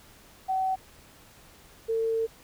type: tone pair in turn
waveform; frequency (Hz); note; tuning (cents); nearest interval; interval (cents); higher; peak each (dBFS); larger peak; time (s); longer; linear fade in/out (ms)
sine; 758 / 450.7; F#5 / A4; +42 / +42; major sixth; 900; first; -24; neither; 0.48-0.76 / 1.88-2.27; second; 20
effects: pink hiss -54 dBFS RMS until 2.43 s